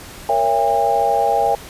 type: chord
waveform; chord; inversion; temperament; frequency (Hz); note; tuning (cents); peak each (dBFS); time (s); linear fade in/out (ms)
sine; A# diminished seventh; none; just; 466.2 / 559.4 / 671.3 / 805.5; A#4 / C#5 / E5 / G5; 0 / +16 / +31 / +47; -22 / -22 / -20 / -16; 0.29-1.55; 2
effects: pink hiss -37 dBFS RMS until 1.69 s + resampled to 32000 Hz